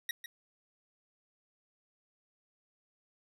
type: tone with echo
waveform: 25% pulse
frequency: 1895 Hz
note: A#6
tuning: 28 cents sharp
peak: -29 dBFS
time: 0.09-0.11 s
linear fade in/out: 2 ms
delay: 150 ms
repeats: 1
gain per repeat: -10 dB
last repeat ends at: 0.26 s
effects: none